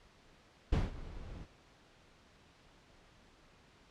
brown noise with ADSR envelope, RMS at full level -28 dBFS, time 0.72-1.46 s, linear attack 10 ms, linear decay 180 ms, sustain -18 dB, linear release 29 ms, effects pink hiss -63 dBFS RMS until 3.9 s + low-pass 5000 Hz 12 dB/octave

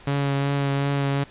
sawtooth tone with vibrato, 140 Hz, C#3, 18 cents sharp, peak -17 dBFS, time 0.07-1.24 s, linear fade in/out 5 ms, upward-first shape triangle, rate 2.7 Hz, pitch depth 19 cents each way, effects pink hiss -47 dBFS RMS until 1.3 s + resampled to 8000 Hz

